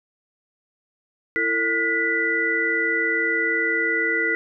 sine tone cluster, 334.1 / 451.7 / 1442 / 1980 Hz, E4 / A4 / F#6 / B6, +23 / +45 / -45 / +4 cents, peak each -29 / -28 / -26 / -21 dBFS, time 1.36-4.35 s, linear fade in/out 0 ms, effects none

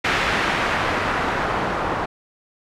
white noise with low-pass filter sweep, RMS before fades -22 dBFS, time 0.04-2.06 s, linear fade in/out 10 ms, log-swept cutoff 2200 to 1000 Hz, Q 1.1, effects none

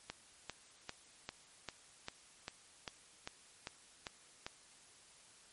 click train, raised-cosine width 0.2 ms, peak -24 dBFS, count 12, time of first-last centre 0.1-4.465 s, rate 2.52 Hz, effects white hiss -62 dBFS RMS until 5.52 s + MP3 48 kbps

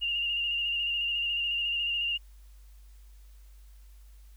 sine tone with vibrato, 2814 Hz, F7, 12 cents sharp, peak -27 dBFS, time 0.01-2.18 s, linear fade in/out 20 ms, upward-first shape square, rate 14 Hz, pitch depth 24 cents each way, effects added 50 Hz sine -49 dBFS peak until 4.36 s + white hiss -66 dBFS RMS until 4.36 s

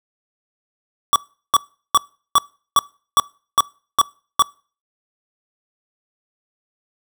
square tone bursts, 1144 Hz, D6, 46 cents flat, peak -10 dBFS, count 9, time 1.13-4.422 s, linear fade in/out 0 ms, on 28 ms, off 380 ms, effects noise-tail reverb RT60 0.4 s tail -24 dB re dry

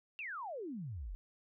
sine exponential sweep, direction down, 2794 to 39.08 Hz, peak -40 dBFS, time 0.19-1.15 s, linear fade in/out 0 ms, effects none

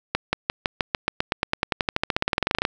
accelerating click train, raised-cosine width 0.3 ms, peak -4 dBFS, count 30, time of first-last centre 0.15-2.651 s, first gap 180 ms, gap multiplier 0.94, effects none

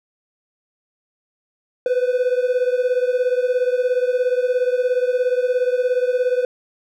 triangle beating tone pair, 495 / 512 Hz, B4 / C5, +4 / -38 cents, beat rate 17 Hz, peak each -16 / -19 dBFS, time 1.86-6.45 s, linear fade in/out 2 ms, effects none

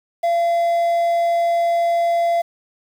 triangle tone with quantisation, 683 Hz, F5, 39 cents flat, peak -13 dBFS, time 0.23-2.42 s, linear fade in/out 10 ms, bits 7, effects none

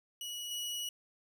sawtooth tone with level steps, 2922 Hz, F#7, 22 cents flat, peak -36 / -33 dBFS, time 0.21-0.89 s, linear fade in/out 2 ms, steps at 0.51 s, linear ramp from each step 2 ms, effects none

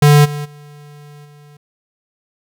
square tone with level steps, 146.83 Hz, D3, in tune, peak -6 / -22 / -37 / -41 dBFS, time 0.02-1.57 s, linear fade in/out 5 ms, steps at 0.24 / 0.44 / 1.24 s, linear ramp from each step 20 ms, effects none

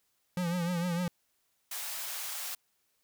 square tone with vibrato, 174.61 Hz, F3, in tune, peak -30 dBFS, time 0.37-1.08 s, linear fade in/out 2 ms, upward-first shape triangle, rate 6.6 Hz, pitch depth 84 cents each way
white high-pass noise, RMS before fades -38 dBFS, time 1.71-2.55 s, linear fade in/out 5 ms, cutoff 640 Hz, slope 24 dB/octave
effects white hiss -75 dBFS RMS until 3.03 s

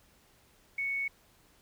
sine tone with quantisation, 2217 Hz, C#7, in tune, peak -30 dBFS, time 0.78-1.08 s, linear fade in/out 5 ms, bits 10, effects pink hiss -64 dBFS RMS until 1.61 s

